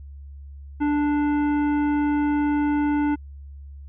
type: tone with hard clipping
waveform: triangle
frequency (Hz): 293.7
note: D4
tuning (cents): 0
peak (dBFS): -21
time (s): 0.8-3.16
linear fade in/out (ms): 20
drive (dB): 16
effects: added 70 Hz sine -37 dBFS peak until 3.88 s + resampled to 8000 Hz